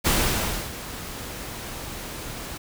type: noise with ADSR envelope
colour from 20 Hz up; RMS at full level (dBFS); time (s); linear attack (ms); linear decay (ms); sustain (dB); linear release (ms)
pink; -20; 0.04-2.58; 24; 630; -15; 11
effects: none